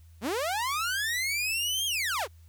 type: linear two-way sweep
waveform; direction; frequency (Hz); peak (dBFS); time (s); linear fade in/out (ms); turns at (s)
sawtooth; up then down; 180 to 3271 to 323.3; -24; 0.21-2.28; 50; 1.86
effects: added 82 Hz sine -50 dBFS peak until 2.48 s + white hiss -67 dBFS RMS until 2.48 s